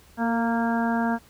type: harmonic tone with a mistuned harmonic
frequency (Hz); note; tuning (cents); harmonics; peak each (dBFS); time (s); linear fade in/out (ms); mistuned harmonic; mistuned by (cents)
231.7; A#3; -10; 1 / 2 / 3 / 4 / 5 / 6 / 7; -23 / -35 / -29 / -30 / -40 / -35 / -33; 0.17-1.19; 50; 2; -27
effects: added 73 Hz sine -55 dBFS peak until 1.29 s + pink hiss -55 dBFS RMS until 1.29 s

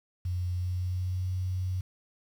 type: tone with pitch glide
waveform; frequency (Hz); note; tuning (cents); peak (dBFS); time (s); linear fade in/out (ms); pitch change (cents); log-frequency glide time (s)
sine; 89.7 to 92.38; F2 to F#2; +47 to -2; -28; 0.25-1.81; 5; +51; 0.44-1.33
effects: 9-bit

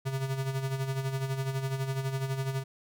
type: tone with tremolo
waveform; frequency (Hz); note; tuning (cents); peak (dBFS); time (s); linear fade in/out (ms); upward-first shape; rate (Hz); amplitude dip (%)
square; 134.1; C3; +43; -28; 0.05-2.64; 20; sine; 12; 60
effects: none

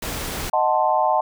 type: noise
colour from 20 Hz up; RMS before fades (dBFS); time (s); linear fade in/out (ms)
pink; -28; 0.02-0.5; 5
type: chord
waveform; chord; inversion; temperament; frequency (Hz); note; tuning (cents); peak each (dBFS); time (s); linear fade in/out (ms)
sine; D# diminished seventh; none; equal; 622.3 / 740 / 880 / 1046.5; D#5 / F#5 / A5 / C6; 0 / 0 / 0 / 0; -22 / -21 / -20 / -24; 0.53-1.21; 5
effects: none

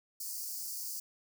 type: high-pass noise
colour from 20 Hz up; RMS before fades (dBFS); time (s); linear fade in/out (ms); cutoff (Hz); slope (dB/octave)
white; -40; 0.2-1; 5; 4500; 96
effects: none

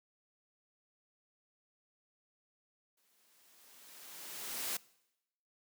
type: noise with exponential growth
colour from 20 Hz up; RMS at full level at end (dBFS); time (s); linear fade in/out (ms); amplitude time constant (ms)
white; -36; 2.97-4.77; 5; 390
effects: noise-tail reverb RT60 0.9 s tail -23 dB re dry + high-pass 200 Hz 12 dB/octave

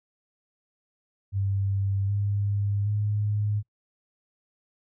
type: tone with pitch steps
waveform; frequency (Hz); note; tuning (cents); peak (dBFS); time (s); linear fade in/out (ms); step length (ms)
sine; 98.4 / 101.34 / 104.37; G2 / G#2 / G#2; +7 / -42 / +9; -23; 1.32-3.63; 50; 770
effects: noise-tail reverb RT60 0.1 s tail -24 dB re dry

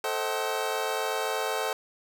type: chord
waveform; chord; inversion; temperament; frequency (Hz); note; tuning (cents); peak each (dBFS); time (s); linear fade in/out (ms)
25% pulse; A diminished seventh; none; just; 440 / 528 / 633.6 / 760.3; A4 / C5 / Eb5 / Gb5; 0 / +16 / +31 / +47; -28 / -30 / -31 / -30; 0.04-1.73; 2
effects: none

